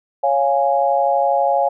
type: chord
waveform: sine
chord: Db major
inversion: none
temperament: equal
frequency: 554.4 / 698.5 / 830.6 Hz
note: Db5 / F5 / Ab5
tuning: 0 / 0 / 0 cents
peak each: -18 dBFS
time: 0.23-1.69 s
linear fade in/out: 10 ms
effects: none